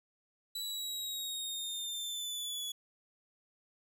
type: linear sweep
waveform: sawtooth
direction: down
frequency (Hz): 3951 to 3385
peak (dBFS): -34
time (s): 0.55-2.72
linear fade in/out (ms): 5
effects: none